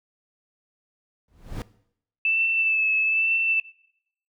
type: noise with exponential growth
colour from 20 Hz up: brown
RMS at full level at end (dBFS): -25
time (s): 1.28-1.62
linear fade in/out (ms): 2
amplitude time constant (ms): 72
type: tone with vibrato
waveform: sine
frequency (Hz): 2637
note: E7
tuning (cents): 0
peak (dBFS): -19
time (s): 2.25-3.6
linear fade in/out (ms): 2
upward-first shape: sine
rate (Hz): 1.1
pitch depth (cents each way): 27
effects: noise-tail reverb RT60 0.7 s tail -19 dB re dry